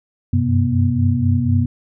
sine tone cluster, 93.1 / 97.2 / 127.2 / 241.6 Hz, F#2 / G2 / C3 / B3, +11 / -14 / -48 / -38 cents, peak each -19 dBFS, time 0.33-1.66 s, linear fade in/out 5 ms, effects none

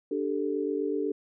sine chord, D suspended fourth, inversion none, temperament equal, 293.7 / 392 / 440 Hz, D4 / G4 / A4, 0 / 0 / 0 cents, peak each -31 dBFS, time 0.11-1.12 s, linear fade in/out 5 ms, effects none

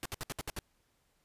pink noise bursts, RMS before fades -38 dBFS, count 7, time 0.03-0.589 s, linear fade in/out 0 ms, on 25 ms, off 64 ms, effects pink hiss -74 dBFS RMS until 1.24 s + resampled to 32000 Hz

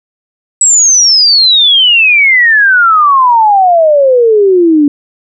sine exponential sweep, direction down, 7902 to 283.4 Hz, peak -3 dBFS, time 0.61-4.88 s, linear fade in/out 2 ms, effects none

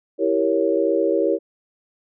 sine chord, E diminished seventh, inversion none, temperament equal, 329.6 / 392 / 466.2 / 554.4 Hz, E4 / G4 / Bb4 / Db5, 0 / 0 / 0 / 0 cents, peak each -22 dBFS, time 0.18-1.39 s, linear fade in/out 50 ms, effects none

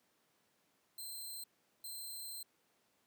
5% pulse tone bursts at uneven times, 4119 Hz, C8, 28 cents flat, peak -37 dBFS, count 2, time 0.98-1.44 / 1.84-2.43 s, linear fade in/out 5 ms, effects pink hiss -75 dBFS RMS until 3.06 s + high-pass 200 Hz 12 dB/octave

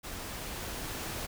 pink noise with level ramp, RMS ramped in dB -41 to -37 dBFS, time 0.03-1.27 s, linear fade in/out 20 ms, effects none

